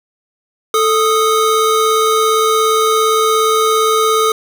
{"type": "tone pair together", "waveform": "square", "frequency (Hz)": [440.6, 1244.5], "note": ["A4", "D#6"], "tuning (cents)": [2, 0], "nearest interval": "octave + tritone", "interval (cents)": 1798, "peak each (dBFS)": -14, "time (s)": [0.74, 4.32], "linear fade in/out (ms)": 2, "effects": []}